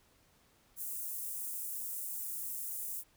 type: high-pass noise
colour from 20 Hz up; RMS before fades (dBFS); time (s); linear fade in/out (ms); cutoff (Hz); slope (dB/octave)
white; -40; 0.76-3.04; 50; 8400; 24
effects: pink hiss -68 dBFS RMS until 3.16 s